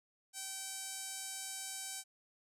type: tone with band-pass filter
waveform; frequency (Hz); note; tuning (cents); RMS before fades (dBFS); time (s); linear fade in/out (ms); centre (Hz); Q
sawtooth; 772; G5; -27; -44; 0.33-2.04; 50; 8200; 1.8
effects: none